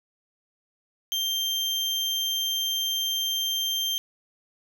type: tone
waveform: 35% pulse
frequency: 3160 Hz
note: G7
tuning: 13 cents sharp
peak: -23 dBFS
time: 1.12-3.98 s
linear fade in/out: 0 ms
effects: none